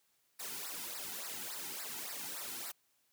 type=noise with flanger; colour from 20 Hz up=white; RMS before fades=-43 dBFS; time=0.39-2.72 s; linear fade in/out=10 ms; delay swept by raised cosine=0.3 to 1.8 ms; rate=3.5 Hz; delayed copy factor=-0.95; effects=white hiss -75 dBFS RMS until 3.12 s + high-pass 80 Hz 12 dB/octave